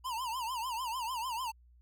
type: tone with vibrato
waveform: square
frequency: 964 Hz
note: B5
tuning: 42 cents flat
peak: -35 dBFS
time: 0.04-1.52 s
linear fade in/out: 20 ms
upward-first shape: triangle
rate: 6.7 Hz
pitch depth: 180 cents each way
effects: added 60 Hz sine -58 dBFS peak until 1.81 s